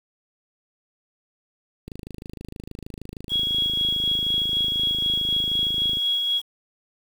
click train, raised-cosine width 3 ms, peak -23 dBFS, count 109, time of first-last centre 1.88-5.971 s, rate 26.4 Hz
sine tone with tremolo, 3322 Hz, G#7, in tune, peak -19 dBFS, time 3.29-6.42 s, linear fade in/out 50 ms, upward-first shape sine, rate 4 Hz, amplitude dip 30%
effects 7-bit

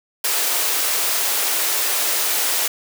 white high-pass noise, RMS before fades -20 dBFS, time 0.24-2.68 s, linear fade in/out 5 ms, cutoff 360 Hz, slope 24 dB/octave, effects none

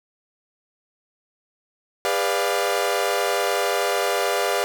sawtooth chord, G# diminished seventh, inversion none, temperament equal with one note detuned, 404.6 / 493.9 / 587.3 / 698.5 Hz, G#4 / B4 / D5 / F5, -45 / 0 / 0 / 0 cents, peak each -22 dBFS, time 2.05-4.64 s, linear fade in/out 0 ms, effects none

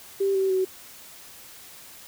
sine tone with pitch steps, 392 / 383.7 / 375.6 Hz, G4 / G4 / F#4, 0 / -37 / +26 cents, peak -20 dBFS, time 0.2-0.65 s, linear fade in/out 10 ms, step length 150 ms, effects white hiss -46 dBFS RMS until 2.07 s

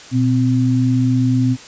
sine tone pair together, 121.52 / 257.5 Hz, B2 / C4, -28 / -28 cents, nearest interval octave + minor second, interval 1300 cents, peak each -15 dBFS, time 0.11-1.57 s, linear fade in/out 50 ms, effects white hiss -38 dBFS RMS until 1.67 s + resampled to 16000 Hz

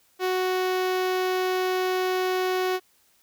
sawtooth tone with notch filter, 370 Hz, F#4, in tune, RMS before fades -25 dBFS, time 0.19-2.8 s, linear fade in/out 50 ms, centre 8600 Hz, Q 0.92, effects white hiss -63 dBFS RMS until 3.22 s

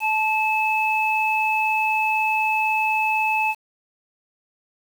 sine tone pair together, 870 / 2602 Hz, A5 / E7, -20 / -23 cents, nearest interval octave + perfect fifth, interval 1897 cents, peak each -21 dBFS, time 0-3.55 s, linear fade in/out 50 ms, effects 7-bit

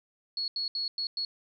sine tone bursts at uneven times, 4350 Hz, C#8, 33 cents flat, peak -29 dBFS, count 5, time 0.37-0.48 / 0.56-0.68 / 0.75-0.88 / 0.98-1.07 / 1.17-1.25 s, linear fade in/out 2 ms, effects none

